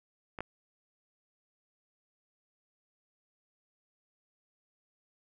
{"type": "clicks", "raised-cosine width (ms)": 0.5, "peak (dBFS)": [-25, -20], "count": 2, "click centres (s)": [0.388, 0.406], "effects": []}